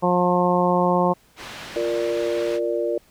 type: harmonic tone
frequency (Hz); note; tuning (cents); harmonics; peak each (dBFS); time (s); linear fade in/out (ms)
178.4; F3; +37; 1 / 2 / 3 / 4 / 5 / 6; -22 / -24 / -22 / -25 / -23 / -25; 0.02-1.14; 20
type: low-pass noise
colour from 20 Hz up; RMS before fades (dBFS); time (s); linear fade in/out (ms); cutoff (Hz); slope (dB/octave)
white; -37; 1.36-2.6; 50; 3100; 12
type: chord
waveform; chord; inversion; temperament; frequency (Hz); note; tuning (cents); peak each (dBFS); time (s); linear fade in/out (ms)
sine; Bb major; second; equal; 349.2 / 466.2 / 587.3; F4 / Bb4 / D5; 0 / 0 / 0; -25; 1.76-2.98; 2
effects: pink hiss -57 dBFS RMS until 3.1 s